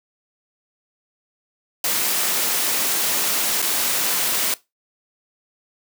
white noise with dropouts, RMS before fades -21 dBFS, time 1.84-4.54 s, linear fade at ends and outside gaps 2 ms, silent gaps 3.619-3.624 s, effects noise-tail reverb RT60 0.2 s tail -19 dB re dry + high-pass 200 Hz 12 dB/octave

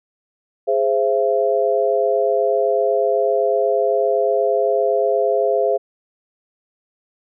sine chord, Ab augmented, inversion none, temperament equal with one note detuned, 415.3 / 523.3 / 672.7 Hz, Ab4 / C5 / E5, 0 / 0 / +35 cents, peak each -19 dBFS, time 0.67-5.78 s, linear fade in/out 20 ms, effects none

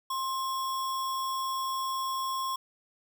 sine tone with sample-and-hold, 1058 Hz, C6, 19 cents sharp, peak -29 dBFS, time 0.1-2.56 s, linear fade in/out 5 ms, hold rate 4410 Hz, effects none

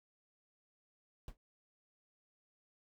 brown noise with exponential decay, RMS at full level -40 dBFS, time 1.28-1.37 s, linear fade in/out 1 ms, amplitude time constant 18 ms, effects none

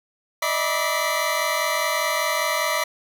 25% pulse tone cluster, 600 / 645 / 972 / 1160 / 2033 Hz, D5 / E5 / B5 / D6 / B6, +37 / -38 / -28 / -22 / +50 cents, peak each -24 dBFS, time 0.42-2.84 s, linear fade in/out 5 ms, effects none

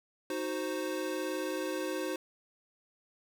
square chord, C diminished, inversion first, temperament equal, 311.1 / 370 / 523.3 Hz, Eb4 / Gb4 / C5, 0 / 0 / 0 cents, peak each -38 / -38 / -38 dBFS, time 0.3-2.16 s, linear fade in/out 2 ms, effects none

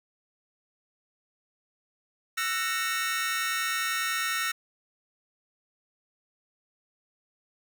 sawtooth chord, F# dominant seventh, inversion third, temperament just, 1332 / 1480 / 1850 / 2220 Hz, E6 / F#6 / A#6 / C#7, +18 / 0 / -14 / +2 cents, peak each -28 / -32 / -27 / -32 dBFS, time 2.37-4.52 s, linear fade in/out 10 ms, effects none

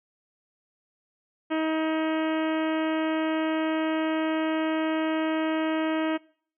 harmonic tone, 316.7 Hz, D#4, 31 cents sharp, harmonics 1 / 2 / 3 / 4 / 5 / 6 / 7 / 8 / 9 / 10, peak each -25 / -31 / -35 / -37 / -39 / -41 / -42 / -43 / -44 / -45 dBFS, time 1.5-6.18 s, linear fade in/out 20 ms, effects noise-tail reverb RT60 0.5 s tail -22 dB re dry

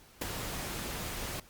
pink noise with ADSR envelope, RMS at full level -29 dBFS, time 0.21-1.4 s, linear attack 11 ms, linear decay 4 ms, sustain -9 dB, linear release 4 ms, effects pink hiss -58 dBFS RMS until 1.49 s + Opus 48 kbps

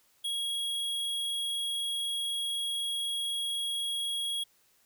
square tone, 3308 Hz, G#7, 8 cents flat, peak -31 dBFS, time 0.24-4.44 s, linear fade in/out 10 ms, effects white hiss -67 dBFS RMS until 4.85 s

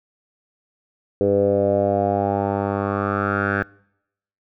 10% pulse tone with low-pass filter sweep, 100 Hz, G2, 35 cents sharp, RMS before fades -20 dBFS, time 1.21-3.63 s, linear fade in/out 0 ms, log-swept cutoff 460 to 1600 Hz, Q 5.6, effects noise-tail reverb RT60 0.8 s tail -25 dB re dry

